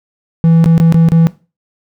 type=tone with dropouts; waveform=triangle; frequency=164.81 Hz; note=E3; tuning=in tune; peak=-3 dBFS; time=0.44-1.27 s; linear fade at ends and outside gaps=0 ms; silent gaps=0.642-0.659 / 0.779-0.8 / 0.924-0.944 / 1.087-1.119 s; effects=noise-tail reverb RT60 0.3 s tail -18 dB re dry